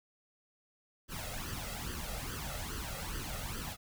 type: noise with flanger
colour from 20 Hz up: pink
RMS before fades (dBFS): -40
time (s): 1.08-3.77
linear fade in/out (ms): 50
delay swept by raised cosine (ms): 0.64 to 1.55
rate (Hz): 2.4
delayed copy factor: +0.7
effects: none